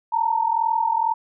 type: tone pair together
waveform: sine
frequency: 890.2 / 932.3 Hz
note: A5 / A#5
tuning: +20 / 0 cents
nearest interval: minor second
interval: 80 cents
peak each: -21 dBFS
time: 0.12-1.14 s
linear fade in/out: 10 ms
effects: none